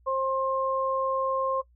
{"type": "tone pair together", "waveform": "sine", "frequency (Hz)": [531, 1062], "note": ["C5", "C6"], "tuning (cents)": [25, 25], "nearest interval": "octave", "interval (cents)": 1200, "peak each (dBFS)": -27, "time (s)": [0.06, 1.62], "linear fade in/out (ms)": 20, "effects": ["noise-tail reverb RT60 0.1 s tail -19 dB re dry", "added 60 Hz sine -57 dBFS peak until 1.75 s"]}